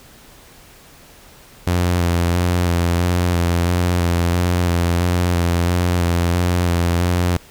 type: tone with vibrato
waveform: sawtooth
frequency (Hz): 87.31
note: F2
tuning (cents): 0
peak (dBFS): -11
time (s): 1.67-7.37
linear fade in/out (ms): 0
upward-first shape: square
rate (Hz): 1.5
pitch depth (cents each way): 23
effects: pink hiss -45 dBFS RMS until 7.5 s